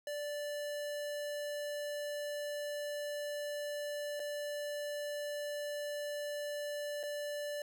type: tone with dropouts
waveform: square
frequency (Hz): 585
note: D5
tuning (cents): -7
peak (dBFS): -38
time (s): 0.07-7.62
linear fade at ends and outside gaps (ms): 2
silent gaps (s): 4.196-4.2 / 7.031-7.035
effects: none